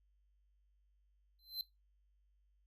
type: tone with exponential growth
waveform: square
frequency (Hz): 4088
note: C8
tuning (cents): -41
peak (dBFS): -35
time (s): 1.39-1.61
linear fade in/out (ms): 1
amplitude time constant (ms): 47
effects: noise-tail reverb RT60 0.2 s tail -19 dB re dry + added 50 Hz sine -70 dBFS peak until 2.66 s